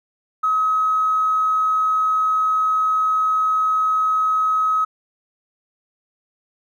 triangle tone with tanh clipping, 1275 Hz, D#6, 42 cents sharp, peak -15 dBFS, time 0.43-4.85 s, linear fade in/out 10 ms, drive 2 dB, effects none

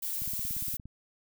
violet noise, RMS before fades -34 dBFS, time 0.02-0.77 s, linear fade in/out 10 ms
click train, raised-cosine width 5 ms, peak -31 dBFS, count 12, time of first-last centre 0.22-0.856 s, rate 17.3 Hz
effects none

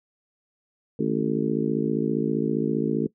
harmonic tone with a mistuned harmonic, 55.1 Hz, A1, 3 cents sharp, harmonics 3 / 4 / 5 / 6 / 7 / 8, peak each -30 / -27 / -27 / -30 / -30 / -29 dBFS, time 0.99-3.07 s, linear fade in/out 5 ms, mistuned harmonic 3, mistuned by -130 cents, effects noise-tail reverb RT60 0.1 s tail -19 dB re dry

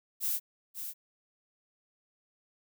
violet noise with echo, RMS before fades -31 dBFS, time 0.2-0.4 s, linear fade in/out 50 ms, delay 540 ms, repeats 1, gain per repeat -8 dB, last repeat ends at 0.94 s, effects none

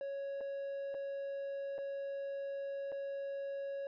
triangle tone with dropouts, 554.4 Hz, C#5, in tune, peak -36 dBFS, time 0.01-3.87 s, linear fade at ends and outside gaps 1 ms, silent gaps 0.407-0.411 / 0.943-0.948 / 1.781-1.786 / 2.919-2.924 s, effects resampled to 11025 Hz

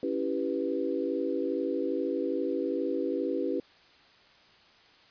sine chord, C# half-diminished seventh, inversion none, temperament equal, 277.2 / 329.6 / 392 / 493.9 Hz, C#4 / E4 / G4 / B4, 0 / 0 / 0 / 0 cents, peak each -33 dBFS, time 0.03-3.6 s, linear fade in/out 2 ms, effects white hiss -58 dBFS RMS until 5.1 s + resampled to 11025 Hz

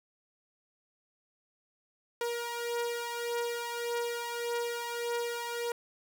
sawtooth beating tone pair, 473.1 / 474.8 Hz, A#4 / A#4, +26 / +32 cents, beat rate 1.7 Hz, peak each -30 / -34 dBFS, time 2.21-5.72 s, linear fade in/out 2 ms, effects none

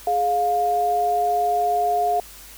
sine tone pair together, 420 / 706.4 Hz, G#4 / F5, +19 / +20 cents, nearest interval major sixth, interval 901 cents, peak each -26 / -18 dBFS, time 0.07-2.2 s, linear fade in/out 2 ms, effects added 50 Hz sine -48 dBFS peak until 2.57 s + white hiss -43 dBFS RMS until 2.57 s

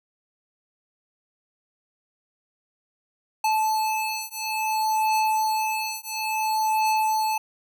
square beating tone pair, 870 / 870.58 Hz, A5 / A5, -20 / -19 cents, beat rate 0.58 Hz, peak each -26 dBFS, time 3.44-7.38 s, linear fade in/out 5 ms, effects none

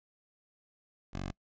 10% pulse tone, 46.88 Hz, F#1, 23 cents sharp, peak -28 dBFS, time 1.13-1.32 s, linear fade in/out 10 ms, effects noise-tail reverb RT60 0.1 s tail -25 dB re dry + resampled to 16000 Hz

